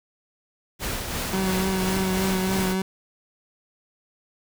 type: noise with tremolo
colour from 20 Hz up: pink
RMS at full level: -28 dBFS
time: 0.79-2.76 s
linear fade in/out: 50 ms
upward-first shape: sine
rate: 2.9 Hz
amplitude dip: 35%
type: tone with vibrato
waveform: 30% pulse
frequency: 188.6 Hz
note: F#3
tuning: 33 cents sharp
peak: -20 dBFS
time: 1.33-2.82 s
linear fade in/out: 2 ms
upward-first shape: triangle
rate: 3.5 Hz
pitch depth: 28 cents each way
effects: none